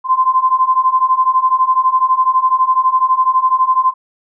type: beating tone pair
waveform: sine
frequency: 1029 / 1041 Hz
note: C6 / C6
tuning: -29 / -9 cents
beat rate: 12 Hz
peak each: -14 / -12 dBFS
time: 0.04-3.94 s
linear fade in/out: 50 ms
effects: none